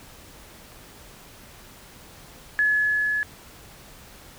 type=tone with level ramp; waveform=sine; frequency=1704 Hz; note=G#6; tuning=44 cents sharp; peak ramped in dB=-17 to -22 dBFS; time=2.59-3.23 s; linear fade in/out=0 ms; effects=pink hiss -47 dBFS RMS until 4.38 s